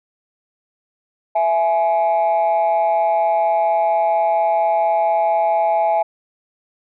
sine tone pair together, 664 / 839.7 Hz, E5 / G#5, +12 / +19 cents, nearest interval major third, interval 407 cents, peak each -15 dBFS, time 1.35-6.03 s, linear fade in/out 10 ms, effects tanh soft clip ceiling -10 dBFS

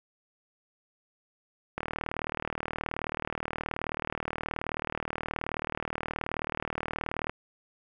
click train, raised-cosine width 0.5 ms, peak -16 dBFS, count 215, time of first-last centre 1.78-7.295 s, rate 38.8 Hz, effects none

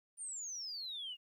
sine exponential sweep, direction down, 9300 to 2794 Hz, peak -40 dBFS, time 0.17-1.17 s, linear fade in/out 50 ms, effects tanh soft clip ceiling -36 dBFS + 13-bit

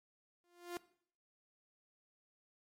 sawtooth tone with exponential growth, 349.7 Hz, F4, 2 cents sharp, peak -34 dBFS, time 0.44-0.77 s, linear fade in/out 0 ms, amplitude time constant 70 ms, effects noise-tail reverb RT60 0.6 s tail -19 dB re dry + MP3 64 kbps

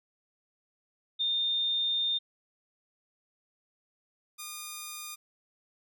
sine / 5% pulse tone pair in turn, 3630 / 1217.7 Hz, A#7 / D#6, -47 / -38 cents, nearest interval octave + perfect fifth, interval 1891 cents, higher first, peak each -26 / -27 dBFS, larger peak first, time 1.19-2.19 / 4.38-5.16 s, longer first, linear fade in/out 20 ms, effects none

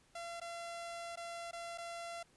sawtooth tone with dropouts, 682 Hz, F5, 41 cents flat, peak -39 dBFS, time 0.15-2.23 s, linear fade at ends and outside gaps 5 ms, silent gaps 0.401-0.414 / 1.158-1.172 / 1.512-1.53 / 1.777-1.782 s, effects pink hiss -69 dBFS RMS until 2.36 s + resampled to 24000 Hz

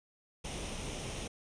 pink noise with comb filter, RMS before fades -40 dBFS, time 0.44-1.28 s, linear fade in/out 10 ms, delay 0.33 ms, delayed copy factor +0.5, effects resampled to 22050 Hz

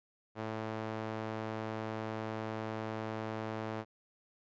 sawtooth tone with band-pass filter, 110 Hz, A2, in tune, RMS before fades -39 dBFS, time 0.35-3.85 s, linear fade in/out 50 ms, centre 730 Hz, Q 0.59, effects resampled to 16000 Hz

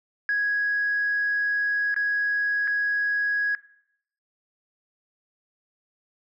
sine tone with dropouts, 1661.2 Hz, G#6, in tune, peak -20 dBFS, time 0.29-3.55 s, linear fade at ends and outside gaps 1 ms, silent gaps 1.943-1.963 / 2.674-2.677 s, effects noise-tail reverb RT60 0.7 s tail -19 dB re dry + tanh soft clip ceiling -17 dBFS

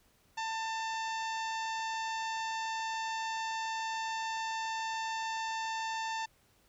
harmonic tone with a mistuned harmonic, 893 Hz, A5, 25 cents sharp, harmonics 1 / 2 / 3 / 4 / 5 / 6 / 7 / 8, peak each -35 / -41 / -45 / -47 / -49 / -51 / -52 / -53 dBFS, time 0.37-6.26 s, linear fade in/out 10 ms, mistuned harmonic 5, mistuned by +22 cents, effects pink hiss -68 dBFS RMS until 6.68 s

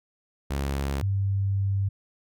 sawtooth / sine tone pair in turn, 69.3 / 98.28 Hz, C#2 / G2, 0 / +5 cents, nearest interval tritone, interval 605 cents, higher second, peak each -22 / -22 dBFS, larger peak neither, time 0.5-1.02 / 1.02-1.89 s, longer second, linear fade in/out 10 ms, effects none

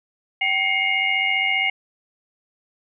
sine tone cluster, 772 / 2128 / 2223 / 2847 Hz, G5 / C7 / C#7 / F7, -27 / +29 / +4 / +33 cents, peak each -28 / -21 / -24 / -25 dBFS, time 0.41-1.7 s, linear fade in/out 5 ms, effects none

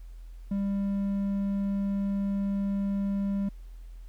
triangle tone, 198.5 Hz, G3, 22 cents sharp, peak -24 dBFS, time 0.51-3.49 s, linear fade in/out 5 ms, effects added 42 Hz sine -41 dBFS peak until 4.08 s + pink hiss -66 dBFS RMS until 4.08 s

